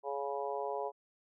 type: harmonic tone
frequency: 140 Hz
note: C#3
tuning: 18 cents sharp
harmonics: 3 / 4 / 5 / 6 / 7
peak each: -39 / -40 / -41 / -42 / -42 dBFS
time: 0.03-0.92 s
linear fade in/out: 50 ms
effects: none